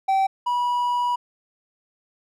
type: tone pair in turn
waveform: triangle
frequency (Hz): 773 / 973.9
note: G5 / B5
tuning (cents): -24 / -24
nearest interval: major third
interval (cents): 400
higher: second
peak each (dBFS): -15 / -18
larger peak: first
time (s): 0.08-0.27 / 0.46-1.16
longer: second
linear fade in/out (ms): 10
effects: none